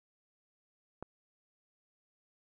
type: click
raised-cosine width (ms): 1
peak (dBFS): -27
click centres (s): 1.026
effects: none